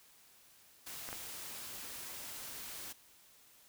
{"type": "noise", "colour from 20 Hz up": "white", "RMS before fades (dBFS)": -46, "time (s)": [0.86, 2.93], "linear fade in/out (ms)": 10}
{"type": "clicks", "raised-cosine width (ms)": 0.5, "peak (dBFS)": -29, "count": 2, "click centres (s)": [1.089, 1.129]}
{"effects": ["white hiss -63 dBFS RMS until 3.68 s"]}